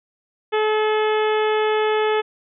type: harmonic tone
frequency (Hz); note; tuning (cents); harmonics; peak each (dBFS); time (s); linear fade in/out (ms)
430; A4; -40; 1 / 2 / 3 / 4 / 5 / 6 / 7 / 8; -18 / -24 / -28 / -30 / -32 / -34 / -35 / -36; 0.52-2.22; 20
effects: none